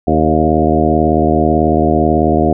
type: harmonic tone with a mistuned harmonic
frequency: 78.2 Hz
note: D#2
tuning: 9 cents sharp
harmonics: 1 / 2 / 3 / 4 / 5 / 6 / 7 / 8 / 9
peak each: -18 / -19 / -16 / -16 / -17 / -22 / -22 / -21 / -16 dBFS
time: 0.07-2.53 s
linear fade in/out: 5 ms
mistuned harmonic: 8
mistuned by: -18 cents
effects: none